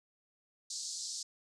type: band-pass noise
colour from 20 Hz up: pink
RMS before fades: -41 dBFS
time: 0.7-1.23 s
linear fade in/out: 5 ms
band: 4300 to 8200 Hz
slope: 48 dB/octave
effects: none

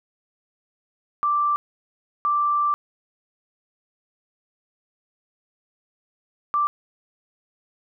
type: tone bursts at uneven times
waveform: sine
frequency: 1174.7 Hz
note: D6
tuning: in tune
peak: -18 dBFS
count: 3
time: 1.23-1.56 / 2.25-2.74 / 6.54-6.67 s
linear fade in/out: 0 ms
effects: none

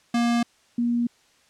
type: tone pair in turn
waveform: square / sine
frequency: 236.4 / 238 Hz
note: A#3 / A#3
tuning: +24 / +36 cents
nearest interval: unison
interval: 12 cents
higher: second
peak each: -20 dBFS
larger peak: neither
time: 0.14-0.43 / 0.78-1.07 s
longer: neither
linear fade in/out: 5 ms
effects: white hiss -60 dBFS RMS until 1.49 s + low-pass 7000 Hz 12 dB/octave

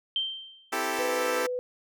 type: tone with exponential decay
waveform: sine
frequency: 3136 Hz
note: G7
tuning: in tune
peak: -23 dBFS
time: 0.16-0.76 s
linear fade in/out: 1 ms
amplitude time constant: 130 ms
type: chord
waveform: 10% pulse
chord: A minor seventh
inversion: first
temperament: equal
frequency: 261.6 / 329.6 / 392 / 440 Hz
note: C4 / E4 / G4 / A4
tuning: 0 / 0 / 0 / 0 cents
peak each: -28 / -25 / -24 / -24 dBFS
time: 0.72-1.47 s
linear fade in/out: 10 ms
type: tone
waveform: sine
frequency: 498.3 Hz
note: B4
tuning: 15 cents sharp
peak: -28 dBFS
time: 0.99-1.59 s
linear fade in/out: 0 ms
effects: none

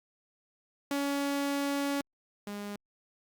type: tone pair in turn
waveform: sawtooth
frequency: 281.7 / 204.5 Hz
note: C#4 / G#3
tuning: +28 / -26 cents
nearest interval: tritone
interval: 554 cents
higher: first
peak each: -25 / -33 dBFS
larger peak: first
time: 0.91-2.01 / 2.47-2.76 s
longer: first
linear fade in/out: 2 ms
effects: Opus 48 kbps

